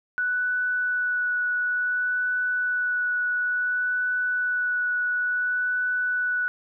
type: tone with vibrato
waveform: sine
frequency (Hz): 1480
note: F#6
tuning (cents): 0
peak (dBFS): -22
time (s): 0.18-6.48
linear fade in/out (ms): 0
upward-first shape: sine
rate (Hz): 0.57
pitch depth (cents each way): 10
effects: none